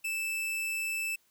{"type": "tone", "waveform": "45% pulse", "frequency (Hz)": 2637, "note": "E7", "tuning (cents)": 0, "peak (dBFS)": -31, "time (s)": [0.04, 1.16], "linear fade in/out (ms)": 10, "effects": ["white hiss -69 dBFS RMS until 1.3 s"]}